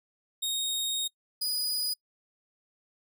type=tone pair in turn; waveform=sawtooth; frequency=3729 / 4942 Hz; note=A#7 / D#8; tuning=0 / -13 cents; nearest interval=perfect fourth; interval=487 cents; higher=second; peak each=-25 / -25 dBFS; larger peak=neither; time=0.42-1.08 / 1.41-1.94 s; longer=first; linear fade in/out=10 ms; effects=noise-tail reverb RT60 0.1 s tail -25 dB re dry